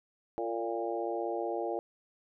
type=harmonic tone with a mistuned harmonic; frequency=115.7 Hz; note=A#2; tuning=13 cents flat; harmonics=3 / 4 / 5 / 6 / 7; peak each=-36 / -37 / -38 / -39 / -39 dBFS; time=0.38-1.79 s; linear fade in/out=0 ms; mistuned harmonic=4; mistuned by=-22 cents; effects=none